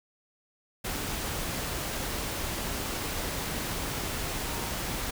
sine tone in noise, 932.3 Hz, A#5, in tune, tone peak -42 dBFS, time 4.46-4.71 s, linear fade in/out 10 ms, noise pink, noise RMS -33 dBFS, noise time 0.84-5.11 s, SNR -12 dB, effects none

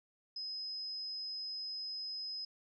sine tone, 5070 Hz, D#8, 32 cents sharp, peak -39 dBFS, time 0.36-2.45 s, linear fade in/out 5 ms, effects none

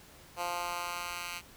10% pulse tone with high-pass filter sweep, 175 Hz, F3, 4 cents sharp, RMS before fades -37 dBFS, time 0.36-1.42 s, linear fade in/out 50 ms, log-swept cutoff 710 to 1900 Hz, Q 1.3, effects pink hiss -55 dBFS RMS until 1.56 s

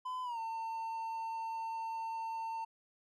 triangle tone with pitch glide, 1013 to 902.5 Hz, B5 to A5, +44 to +44 cents, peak -35 dBFS, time 0.05-2.65 s, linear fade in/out 10 ms, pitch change -200 cents, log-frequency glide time 0.23-0.39 s, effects none

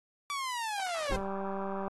sawtooth linear sweep, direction down, 1161 to 513 Hz, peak -29 dBFS, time 0.3-1.16 s, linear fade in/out 0 ms
brown noise with exponential decay, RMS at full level -32 dBFS, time 1.11-1.37 s, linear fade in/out 1 ms, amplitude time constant 56 ms
click train, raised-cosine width 1 ms, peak -24 dBFS, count 149, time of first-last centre 1.12-1.879 s, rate 195 Hz
effects low-pass 11000 Hz 12 dB/octave + AAC 32 kbps

